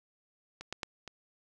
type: clicks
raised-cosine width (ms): 0.2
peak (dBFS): -26 / -19 / -17 / -26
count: 4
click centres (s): 0.61 / 0.726 / 0.832 / 1.077
effects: none